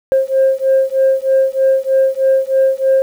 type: beating tone pair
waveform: sine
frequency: 531 / 534.2 Hz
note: C5 / C5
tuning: +25 / +36 cents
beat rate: 3.2 Hz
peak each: -12 dBFS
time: 0.12-3.02 s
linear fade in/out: 0 ms
effects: tanh soft clip ceiling -5 dBFS + 7-bit